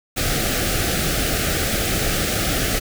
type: band-stop noise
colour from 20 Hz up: pink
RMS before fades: -21 dBFS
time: 0.16-2.8 s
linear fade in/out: 20 ms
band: 800 to 1200 Hz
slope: 96 dB/octave
effects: none